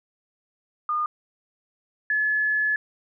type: tone pair in turn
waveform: sine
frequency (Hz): 1218 / 1713.7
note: D#6 / A6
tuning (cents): -37 / -46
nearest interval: tritone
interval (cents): 591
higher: second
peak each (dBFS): -22 / -20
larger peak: second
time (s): 0.89-1.06 / 2.1-2.76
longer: second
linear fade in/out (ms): 2
effects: none